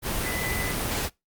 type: tone in noise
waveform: sine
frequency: 2004 Hz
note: B6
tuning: 25 cents sharp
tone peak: -31 dBFS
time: 0.22-0.75 s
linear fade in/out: 50 ms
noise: pink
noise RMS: -28 dBFS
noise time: 0.02-1.1 s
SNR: -6 dB
effects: noise-tail reverb RT60 0.2 s tail -23 dB re dry + Opus 32 kbps